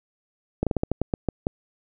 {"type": "slowing click train", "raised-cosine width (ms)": 2, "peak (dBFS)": -9, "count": 10, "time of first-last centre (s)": [0.63, 1.469], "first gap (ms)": 37, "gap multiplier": 1.22, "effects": []}